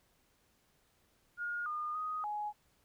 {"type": "tone with pitch steps", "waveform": "sine", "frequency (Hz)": [1427, 1217, 1248, 837], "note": ["F6", "D#6", "D#6", "G#5"], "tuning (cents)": [37, -39, 5, 13], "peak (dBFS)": -35, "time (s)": [1.37, 2.53], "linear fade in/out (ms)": 50, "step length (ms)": 290, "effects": ["pink hiss -72 dBFS RMS until 2.84 s"]}